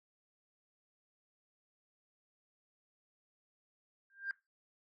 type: tone with exponential growth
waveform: sine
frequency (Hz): 1592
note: G6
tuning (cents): +26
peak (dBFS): -31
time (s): 4.1-4.31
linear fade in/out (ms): 1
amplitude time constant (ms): 44
effects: noise-tail reverb RT60 0.2 s tail -18 dB re dry + tanh soft clip ceiling -31 dBFS